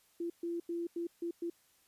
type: tone bursts at uneven times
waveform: sine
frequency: 340.8 Hz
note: F4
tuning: 42 cents flat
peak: -34 dBFS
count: 6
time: 0.2-0.3 / 0.43-0.6 / 0.69-0.87 / 0.96-1.07 / 1.22-1.31 / 1.42-1.5 s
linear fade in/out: 5 ms
effects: white hiss -69 dBFS RMS until 1.87 s + resampled to 32000 Hz